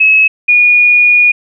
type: tone pair in turn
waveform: sine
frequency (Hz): 2576 / 2446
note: E7 / D#7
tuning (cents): -41 / -30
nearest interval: minor second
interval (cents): 89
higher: first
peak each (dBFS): -4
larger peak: neither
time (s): 0-0.28 / 0.48-1.32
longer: second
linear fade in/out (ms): 10
effects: none